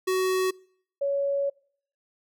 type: tone pair in turn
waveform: square / sine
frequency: 373.7 / 559.9 Hz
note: F#4 / C#5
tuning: +17 / +17 cents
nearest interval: perfect fifth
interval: 700 cents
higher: second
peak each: -23 dBFS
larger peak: neither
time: 0.07-0.51 / 1.01-1.5 s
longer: second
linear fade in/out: 10 ms
effects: noise-tail reverb RT60 0.6 s tail -25 dB re dry